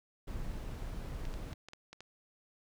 brown noise, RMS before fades -40 dBFS, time 0.27-1.54 s, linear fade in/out 10 ms
clicks, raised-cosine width 0.2 ms, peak -31 dBFS, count 7, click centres 1.253 / 1.34 / 1.531 / 1.686 / 1.734 / 1.93 / 2.006 s
effects none

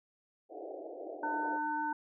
white band-pass noise, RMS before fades -44 dBFS, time 0.49-1.6 s, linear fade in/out 50 ms, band 300 to 740 Hz, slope 96 dB/octave
harmonic tone, 301.2 Hz, D4, 44 cents sharp, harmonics 1 / 3 / 5, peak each -40 / -33 / -39 dBFS, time 1.23-1.93 s, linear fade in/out 5 ms
effects none

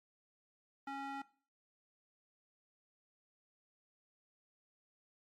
square tone with band-pass filter, 275.5 Hz, C#4, 11 cents flat, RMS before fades -43 dBFS, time 0.87-1.22 s, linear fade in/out 5 ms, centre 1100 Hz, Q 1.5, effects noise-tail reverb RT60 0.4 s tail -18 dB re dry + MP3 64 kbps

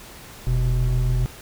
triangle tone pair together, 43.91 / 124.7 Hz, F1 / B2, +10 / +17 cents, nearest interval octave + tritone, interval 1807 cents, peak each -18 dBFS, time 0.47-1.26 s, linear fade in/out 0 ms, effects tanh soft clip ceiling -8 dBFS + pink hiss -42 dBFS RMS until 1.41 s

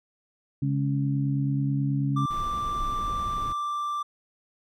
harmonic tone, 69.3 Hz, C#2, in tune, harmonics 2 / 3 / 4, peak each -24 / -34 / -29 dBFS, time 0.62-2.26 s, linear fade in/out 5 ms
triangle tone, 1177 Hz, D6, 3 cents sharp, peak -25 dBFS, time 2.16-4.03 s, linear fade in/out 10 ms
brown noise, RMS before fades -35 dBFS, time 2.3-3.53 s, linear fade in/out 10 ms
effects none

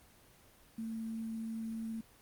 sine tone with quantisation, 224.2 Hz, A3, 33 cents sharp, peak -37 dBFS, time 0.78-2.01 s, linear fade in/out 5 ms, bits 10, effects pink hiss -62 dBFS RMS until 2.21 s + Opus 24 kbps

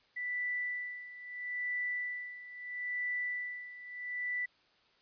sine tone with tremolo, 1975.5 Hz, B6, in tune, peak -32 dBFS, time 0.16-4.46 s, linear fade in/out 10 ms, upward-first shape sine, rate 0.76 Hz, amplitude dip 80%, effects white hiss -68 dBFS RMS until 5.01 s + resampled to 11025 Hz

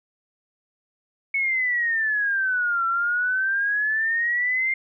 sine exponential two-way sweep, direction down then up, 2217 to 1349 to 2115 Hz, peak -20 dBFS, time 1.34-4.74 s, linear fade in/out 5 ms, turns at 2.86 s, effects none

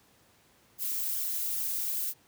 violet noise with flanger, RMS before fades -32 dBFS, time 0.78-2.14 s, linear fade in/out 50 ms, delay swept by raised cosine 0.59 to 2.99 ms, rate 2.5 Hz, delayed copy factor +0.5, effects pink hiss -63 dBFS RMS until 2.27 s + high-pass 80 Hz 12 dB/octave

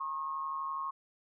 sine tone with amplitude modulation, 1084 Hz, C#6, 39 cents flat, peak -31 dBFS, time 0-0.91 s, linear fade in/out 10 ms, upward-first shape sine, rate 152 Hz, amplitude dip 60%, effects none

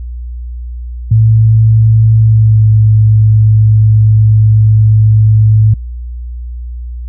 sine tone with pitch glide, 111 to 108.28 Hz, A2 to A2, +16 to -27 cents, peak -3 dBFS, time 1.11-5.74 s, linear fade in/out 5 ms, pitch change -43 cents, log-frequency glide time 2.19-2.68 s, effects added 60 Hz sine -19 dBFS peak until 7.08 s

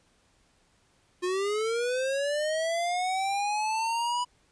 square linear sweep, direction up, 354.2 to 987 Hz, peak -27 dBFS, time 1.22-4.25 s, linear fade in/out 20 ms, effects pink hiss -66 dBFS RMS until 4.51 s + resampled to 22050 Hz

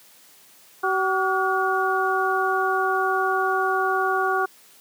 harmonic tone with a mistuned harmonic, 380 Hz, F#4, 46 cents sharp, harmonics 1 / 2 / 3 / 4, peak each -25 / -25 / -25 / -25 dBFS, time 0.83-4.46 s, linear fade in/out 10 ms, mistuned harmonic 4, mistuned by -95 cents, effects white hiss -52 dBFS RMS until 4.8 s + high-pass 150 Hz 12 dB/octave

